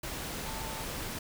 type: tone in noise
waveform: sine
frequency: 887 Hz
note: A5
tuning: 14 cents sharp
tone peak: -44 dBFS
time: 0.46-0.84 s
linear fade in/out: 5 ms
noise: pink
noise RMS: -38 dBFS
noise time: 0.03-1.19 s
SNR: -9 dB
effects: none